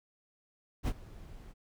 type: noise with ADSR envelope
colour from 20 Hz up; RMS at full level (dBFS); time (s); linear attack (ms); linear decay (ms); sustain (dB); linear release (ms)
brown; -28; 0.83-1.54; 45; 51; -21; 31
effects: none